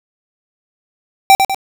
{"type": "tone with echo", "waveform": "square", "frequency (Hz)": 779, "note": "G5", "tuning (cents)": -11, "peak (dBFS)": -4, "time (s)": [1.3, 1.35], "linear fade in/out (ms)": 0, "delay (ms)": 98, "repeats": 2, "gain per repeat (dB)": -6, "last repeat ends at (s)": 1.546, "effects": []}